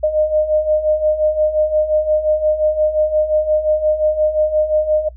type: beating tone pair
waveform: sine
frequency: 610 / 615.7 Hz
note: D#5 / D#5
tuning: -34 / -18 cents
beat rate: 5.7 Hz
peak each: -19 / -14 dBFS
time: 0.03-5.09 s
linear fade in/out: 10 ms
effects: noise-tail reverb RT60 0.1 s tail -21 dB re dry + added 60 Hz sine -34 dBFS peak until 5.16 s